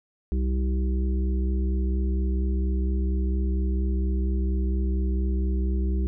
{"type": "harmonic tone with a mistuned harmonic", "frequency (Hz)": 64.3, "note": "C2", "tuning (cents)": -30, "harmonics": [1, 3, 5, 6], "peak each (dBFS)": [-22, -32, -36, -38], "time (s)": [0.32, 6.07], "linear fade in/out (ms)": 0, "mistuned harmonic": 3, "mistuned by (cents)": 19, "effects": []}